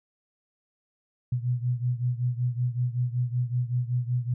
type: beating tone pair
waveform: sine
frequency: 121.7 / 127 Hz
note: B2 / B2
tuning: -25 / +49 cents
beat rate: 5.3 Hz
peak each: -26 / -29 dBFS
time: 1.32-4.34 s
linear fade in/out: 5 ms
effects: none